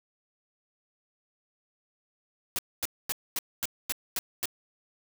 white noise bursts, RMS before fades -30 dBFS, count 8, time 2.56-4.456 s, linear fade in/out 0 ms, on 27 ms, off 240 ms, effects none

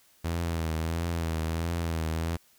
sawtooth tone with vibrato, 82.41 Hz, E2, in tune, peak -24 dBFS, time 0.24-2.37 s, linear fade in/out 10 ms, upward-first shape triangle, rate 1.5 Hz, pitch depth 62 cents each way, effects white hiss -62 dBFS RMS until 2.58 s

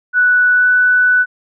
sine tone with pitch glide, 1480 to 1490.3 Hz, F#6 to F#6, 0 to +12 cents, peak -8 dBFS, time 0.13-1.26 s, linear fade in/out 50 ms, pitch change +12 cents, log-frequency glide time 0.53-0.67 s, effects none

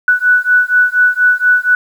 sine beating tone pair, 1480 / 1484.2 Hz, F#6 / F#6, 0 / +5 cents, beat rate 4.2 Hz, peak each -11 dBFS, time 0.08-1.75 s, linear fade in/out 2 ms, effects 7-bit

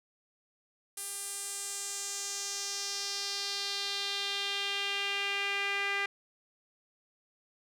sawtooth tone with band-pass filter sweep, 399.5 Hz, G4, 33 cents sharp, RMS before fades -35 dBFS, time 0.97-6.06 s, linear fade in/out 5 ms, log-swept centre 10000 to 2100 Hz, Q 2.7, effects none

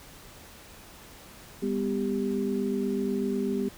sine tone cluster, 200.8 / 248.9 / 395 Hz, G3 / B3 / G4, +42 / +14 / +13 cents, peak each -30 dBFS, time 1.62-3.69 s, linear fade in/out 10 ms, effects pink hiss -49 dBFS RMS until 3.77 s

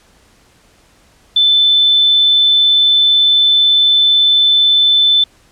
sine tone, 3522 Hz, A7, 1 cent sharp, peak -7 dBFS, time 1.36-5.24 s, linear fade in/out 5 ms, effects pink hiss -50 dBFS RMS until 5.51 s + low-pass 10000 Hz 12 dB/octave

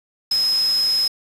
sine tone in noise, 5120 Hz, D#8, 49 cents sharp, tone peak -16 dBFS, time 0.31-1.08 s, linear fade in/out 5 ms, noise white, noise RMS -33 dBFS, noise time 0.31-1.08 s, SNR +14 dB, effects resampled to 32000 Hz

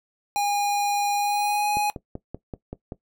square tone with pitch glide, 816 to 831.2 Hz, G#5 to G#5, -31 to +1 cents, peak -22 dBFS, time 0.36-1.9 s, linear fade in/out 0 ms, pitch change +32 cents, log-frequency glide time 1.14-1.67 s
click train, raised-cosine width 2 ms, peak -19 dBFS, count 7, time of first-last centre 1.77-2.922 s, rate 5.21 Hz
effects noise-tail reverb RT60 0.1 s tail -17 dB re dry

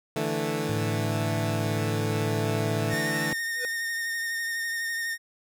15% pulse chord, D suspended second, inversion none, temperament equal, 146.83 / 164.81 / 220 Hz, D3 / E3 / A3, 0 / 0 / 0 cents, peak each -25 dBFS, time 0.16-3.33 s, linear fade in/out 2 ms
sine tone with pitch glide, 107.9 to 110.42 Hz, A2 to A2, -33 to +7 cents, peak -28 dBFS, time 0.69-2.94 s, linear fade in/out 5 ms, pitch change +40 cents, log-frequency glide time 2.11-2.71 s
45% pulse tone with vibrato, 1836 Hz, A#6, 27 cents flat, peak -28 dBFS, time 2.89-5.18 s, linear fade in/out 50 ms, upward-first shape triangle, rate 12 Hz, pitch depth 28 cents each way
square tone with exponential growth, 493.6 Hz, B4, 1 cent flat, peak -30 dBFS, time 3.52-3.65 s, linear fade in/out 0 ms, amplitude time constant 27 ms
effects none

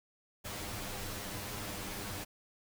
pink noise with comb filter, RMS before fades -41 dBFS, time 0.44-2.25 s, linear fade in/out 20 ms, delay 9.9 ms, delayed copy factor +0.8, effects none

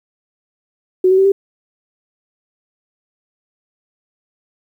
sine tone with pitch steps, 370 / 377.8 / 385.7 / 393.8 Hz, F#4 / F#4 / G4 / G4, 0 / +36 / -28 / +8 cents, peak -8 dBFS, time 1.04-1.32 s, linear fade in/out 5 ms, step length 70 ms, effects 8-bit

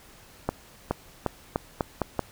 accelerating click train, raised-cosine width 1 ms, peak -10 dBFS, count 7, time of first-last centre 0.49-2.193 s, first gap 420 ms, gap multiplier 0.84, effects pink hiss -52 dBFS RMS until 2.31 s

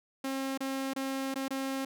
sawtooth tone with dropouts, 268.6 Hz, C4, 46 cents sharp, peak -28 dBFS, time 0.24-1.85 s, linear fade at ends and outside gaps 5 ms, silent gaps 0.576-0.605 / 0.935-0.961 / 1.342-1.357 / 1.482-1.506 s, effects none

